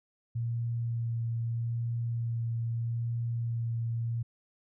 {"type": "tone with vibrato", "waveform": "sine", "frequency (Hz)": 116.54, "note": "A#2", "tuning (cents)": 0, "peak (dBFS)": -29, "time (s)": [0.35, 4.23], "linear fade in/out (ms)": 10, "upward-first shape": "sine", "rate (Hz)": 0.79, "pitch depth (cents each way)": 13, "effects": []}